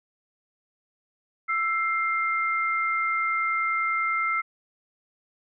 sine tone pair together, 1330.2 / 2100 Hz, E6 / C7, +15 / +6 cents, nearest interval minor sixth, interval 791 cents, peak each -25 / -26 dBFS, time 1.48-4.42 s, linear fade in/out 20 ms, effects none

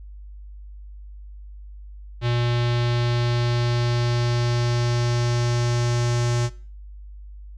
square tone with low-pass filter sweep, 120 Hz, B2, 49 cents flat, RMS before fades -22 dBFS, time 2.21-6.5 s, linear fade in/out 50 ms, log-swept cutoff 3700 to 6600 Hz, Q 2.2, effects noise-tail reverb RT60 0.4 s tail -18 dB re dry + added 50 Hz sine -37 dBFS peak until 7.57 s

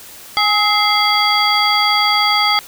sine tone cluster, 830 / 1276 / 2087 / 3325 / 4655 Hz, G#5 / D#6 / C7 / G#7 / D8, -1 / +43 / -5 / +1 / -16 cents, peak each -18 dBFS, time 0.37-2.59 s, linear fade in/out 0 ms, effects white hiss -37 dBFS RMS until 2.67 s

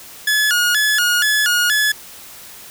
sawtooth tone with vibrato, 1568 Hz, G6, in tune, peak -10 dBFS, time 0.27-1.92 s, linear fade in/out 5 ms, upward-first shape square, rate 2.1 Hz, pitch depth 150 cents each way, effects white hiss -38 dBFS RMS until 2.7 s

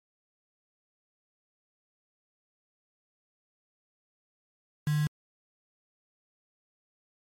sine tone with quantisation, 150.1 Hz, D3, 38 cents sharp, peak -24 dBFS, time 4.87-5.07 s, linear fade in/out 2 ms, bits 6, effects MP3 64 kbps

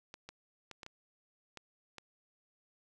clicks, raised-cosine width 0.2 ms, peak -29 dBFS, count 7, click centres 0.141 / 0.29 / 0.713 / 0.832 / 0.864 / 1.573 / 1.983 s, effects none

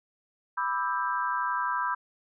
sine chord, E minor seventh, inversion second, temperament just, 988.9 / 1186.7 / 1318.5 / 1582.2 Hz, B5 / D6 / E6 / G6, +2 / +18 / 0 / +16 cents, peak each -29 / -34 / -33 / -33 dBFS, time 0.57-1.95 s, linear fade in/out 10 ms, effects none

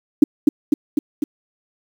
sine tone with echo, 293.8 Hz, D4, 1 cent sharp, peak -3 dBFS, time 0.22-0.24 s, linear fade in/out 5 ms, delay 250 ms, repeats 4, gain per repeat -3 dB, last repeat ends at 1.24 s, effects 7-bit

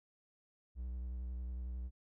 triangle tone with vibrato, 61.74 Hz, B1, in tune, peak -37 dBFS, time 0.75-1.91 s, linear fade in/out 50 ms, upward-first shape sine, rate 11 Hz, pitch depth 43 cents each way, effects none

